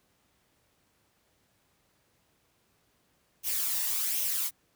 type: noise with flanger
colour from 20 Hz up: blue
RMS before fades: -30 dBFS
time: 3.43-4.51 s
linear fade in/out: 50 ms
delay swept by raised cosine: 0.33 to 1.11 ms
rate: 1.3 Hz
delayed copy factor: +0.5
effects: pink hiss -70 dBFS RMS until 4.75 s + high-pass 60 Hz 12 dB/octave